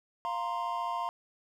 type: chord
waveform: triangle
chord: F suspended fourth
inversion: none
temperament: equal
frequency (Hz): 698.5 / 932.3 / 1046.5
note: F5 / Bb5 / C6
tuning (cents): 0 / 0 / 0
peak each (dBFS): -35 / -33 / -33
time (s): 0.25-1.09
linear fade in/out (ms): 0
effects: none